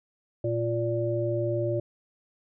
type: harmonic tone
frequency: 116.54 Hz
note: A#2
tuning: in tune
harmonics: 1 / 3 / 5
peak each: -29 / -29 / -29 dBFS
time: 0.44-1.8 s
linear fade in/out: 5 ms
effects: none

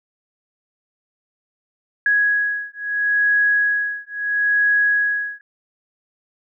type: beating tone pair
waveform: sine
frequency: 1665 / 1665.75 Hz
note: G#6 / G#6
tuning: +4 / +5 cents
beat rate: 0.75 Hz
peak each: -19 dBFS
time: 2.06-5.41 s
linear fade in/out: 2 ms
effects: none

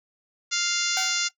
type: harmonic tone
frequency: 698.5 Hz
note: F5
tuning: in tune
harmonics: 2 / 3 / 4 / 5 / 6 / 7 / 8 / 9 / 10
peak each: -32 / -32 / -32 / -32 / -32 / -32 / -32 / -32 / -32 dBFS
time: 0.51-1.29 s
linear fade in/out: 20 ms
type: tone with exponential decay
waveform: sawtooth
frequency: 755 Hz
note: F#5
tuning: 35 cents sharp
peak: -23 dBFS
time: 0.97-1.31 s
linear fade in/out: 1 ms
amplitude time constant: 73 ms
effects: noise-tail reverb RT60 0.1 s tail -19 dB re dry

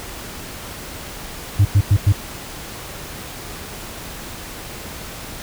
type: tone bursts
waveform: sine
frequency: 100 Hz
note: G2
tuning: 35 cents sharp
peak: -6 dBFS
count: 4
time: 1.59-2.126 s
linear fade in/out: 10 ms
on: 62 ms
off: 96 ms
effects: tanh soft clip ceiling -8 dBFS + pink hiss -33 dBFS RMS until 5.42 s

